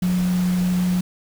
sine tone in noise, 180.7 Hz, F#3, 41 cents flat, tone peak -17 dBFS, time 0.02-1.01 s, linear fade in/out 5 ms, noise pink, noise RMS -34 dBFS, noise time 0.02-1.01 s, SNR +14 dB, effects none

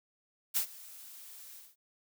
blue noise with ADSR envelope, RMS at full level -28 dBFS, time 0.54-1.76 s, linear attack 28 ms, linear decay 92 ms, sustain -22 dB, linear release 200 ms, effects none

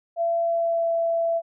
sine tone with pitch glide, 675 to 668.4 Hz, E5 to E5, +41 to +24 cents, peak -20 dBFS, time 0.16-1.42 s, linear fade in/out 50 ms, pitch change -17 cents, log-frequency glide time 0.41-0.9 s, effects none

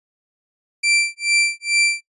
sawtooth tone with tremolo, 2349 Hz, D7, in tune, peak -10 dBFS, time 0.83-2.01 s, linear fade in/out 10 ms, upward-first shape sine, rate 2.3 Hz, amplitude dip 100%, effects noise-tail reverb RT60 0.1 s tail -20 dB re dry + resampled to 24000 Hz

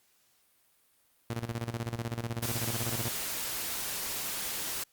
sawtooth tone with tremolo, 116.54 Hz, A#2, in tune, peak -27 dBFS, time 1.3-3.09 s, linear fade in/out 0 ms, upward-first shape square, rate 16 Hz, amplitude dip 75%
white noise, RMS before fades -35 dBFS, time 2.42-4.84 s, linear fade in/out 10 ms
effects white hiss -68 dBFS RMS until 4.92 s + Opus 48 kbps

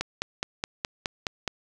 click train, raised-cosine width 0.2 ms, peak -10 dBFS, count 8, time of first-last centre 0.01-1.478 s, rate 4.77 Hz, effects none

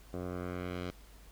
10% pulse tone with low-pass filter sweep, 89.7 Hz, F2, 47 cents sharp, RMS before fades -39 dBFS, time 0.13-0.91 s, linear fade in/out 10 ms, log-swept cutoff 780 to 4300 Hz, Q 1.1, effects added 50 Hz sine -54 dBFS peak until 1.31 s + pink hiss -60 dBFS RMS until 1.31 s

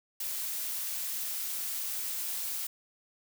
blue noise, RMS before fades -35 dBFS, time 0.2-2.67 s, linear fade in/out 5 ms, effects none

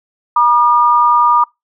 sine tone pair together, 960 / 1209.5 Hz, B5 / D#6, -49 / -49 cents, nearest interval major third, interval 400 cents, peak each -10 dBFS, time 0.36-1.44 s, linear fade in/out 5 ms, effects noise-tail reverb RT60 0.2 s tail -25 dB re dry

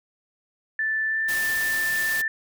sine tone with pitch glide, 1760 to 1774.3 Hz, A6 to A6, 0 to +14 cents, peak -22 dBFS, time 0.79-2.28 s, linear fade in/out 2 ms, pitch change +14 cents, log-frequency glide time 1.07-1.2 s
white noise, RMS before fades -32 dBFS, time 1.28-2.22 s, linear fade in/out 10 ms
effects none

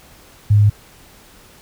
sine tone, 103.8 Hz, G#2, in tune, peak -8 dBFS, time 0.5-0.7 s, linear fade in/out 10 ms, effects pink hiss -46 dBFS RMS until 1.61 s

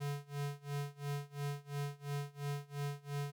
square tone with tremolo, 143.2 Hz, D3, 43 cents flat, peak -36 dBFS, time 0-3.32 s, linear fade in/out 20 ms, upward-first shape sine, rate 2.9 Hz, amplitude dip 95%, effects none

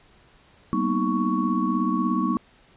sine tone cluster, 191.9 / 233.1 / 249.6 / 313.1 / 1114 Hz, G3 / A#3 / B3 / D#4 / C#6, -37 / 0 / +19 / +11 / +8 cents, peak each -27 dBFS, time 0.73-2.37 s, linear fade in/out 0 ms, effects pink hiss -56 dBFS RMS until 2.76 s + resampled to 8000 Hz

